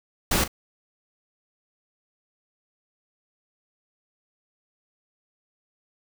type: noise with echo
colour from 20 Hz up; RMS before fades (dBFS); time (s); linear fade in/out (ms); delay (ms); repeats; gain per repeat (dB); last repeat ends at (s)
pink; -22; 0.31-0.44; 5; 39; 1; -13; 0.479
effects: none